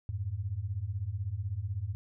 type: beating tone pair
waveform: sine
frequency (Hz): 88.9 / 104.9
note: F2 / G#2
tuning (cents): +31 / +18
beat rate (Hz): 16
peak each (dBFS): -36 / -34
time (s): 0.09-1.95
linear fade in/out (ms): 0
effects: none